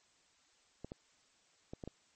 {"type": "clicks", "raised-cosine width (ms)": 2, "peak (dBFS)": -30, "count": 5, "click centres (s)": [0.846, 0.919, 1.735, 1.838, 1.876], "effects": ["white hiss -70 dBFS RMS until 2.15 s", "MP3 32 kbps"]}